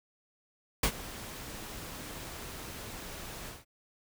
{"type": "noise with ADSR envelope", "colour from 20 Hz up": "pink", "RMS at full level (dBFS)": -25, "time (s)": [0.83, 3.65], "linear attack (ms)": 5, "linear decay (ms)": 74, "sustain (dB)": -18, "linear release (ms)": 170, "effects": []}